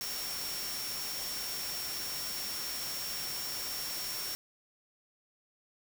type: tone in noise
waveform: sine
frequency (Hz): 5500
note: F8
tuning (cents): -27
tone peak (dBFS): -39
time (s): 0.01-4.35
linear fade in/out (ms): 0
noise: white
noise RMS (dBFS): -39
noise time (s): 0.01-4.35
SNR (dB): -3
effects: none